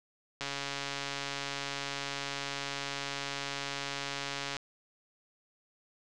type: click train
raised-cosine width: 0.2 ms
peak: -18 dBFS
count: 583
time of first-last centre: 0.41-4.567 s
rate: 140 Hz
effects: resampled to 24000 Hz + 8-bit